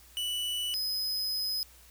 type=tone pair in turn; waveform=45% pulse; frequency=2962 / 5052 Hz; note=F#7 / D#8; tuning=+1 / +26 cents; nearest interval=major sixth; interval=925 cents; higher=second; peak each=-30 / -30 dBFS; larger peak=neither; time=0.17-0.74 / 0.74-1.63 s; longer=second; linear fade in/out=0 ms; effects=added 60 Hz sine -58 dBFS peak until 1.9 s + white hiss -57 dBFS RMS until 1.9 s